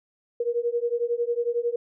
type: beating tone pair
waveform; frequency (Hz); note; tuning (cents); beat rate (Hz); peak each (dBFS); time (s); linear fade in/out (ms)
sine; 469.5 / 480.5; A#4 / B4; +12 / -48; 11; -26; 0.4-1.76; 5
effects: none